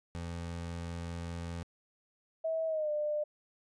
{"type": "tone", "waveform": "25% pulse", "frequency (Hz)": 85, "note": "F2", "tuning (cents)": -46, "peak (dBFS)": -34, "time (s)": [0.15, 1.63], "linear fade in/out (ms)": 0}
{"type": "tone with pitch glide", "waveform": "sine", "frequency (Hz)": [646, 599.3], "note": ["E5", "D5"], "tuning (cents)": [-35, 35], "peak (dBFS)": -30, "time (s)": [2.44, 3.24], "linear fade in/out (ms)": 10, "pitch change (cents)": -130, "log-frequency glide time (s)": [2.67, 2.9]}
{"effects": ["resampled to 22050 Hz"]}